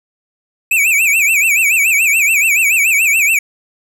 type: tone with vibrato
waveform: square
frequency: 2463 Hz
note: D#7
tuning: 18 cents flat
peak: -10 dBFS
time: 0.71-3.39 s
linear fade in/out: 5 ms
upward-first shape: sine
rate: 7 Hz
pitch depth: 170 cents each way
effects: none